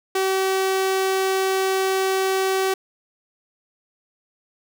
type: tone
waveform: sawtooth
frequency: 381.9 Hz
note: G4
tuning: 45 cents flat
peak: -15 dBFS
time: 0.15-2.74 s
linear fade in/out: 5 ms
effects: none